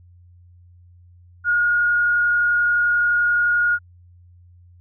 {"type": "tone with frequency modulation", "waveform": "sine", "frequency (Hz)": 1433, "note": "F6", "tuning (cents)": 44, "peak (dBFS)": -15, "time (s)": [1.44, 3.79], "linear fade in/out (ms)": 50, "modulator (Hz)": 31.5, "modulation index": 0.46, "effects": ["added 88 Hz sine -46 dBFS peak until 4.8 s"]}